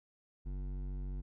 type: tone with hard clipping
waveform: sine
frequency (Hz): 47.17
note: F#1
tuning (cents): +34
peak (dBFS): -39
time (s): 0.45-1.22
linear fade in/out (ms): 20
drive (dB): 12
effects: none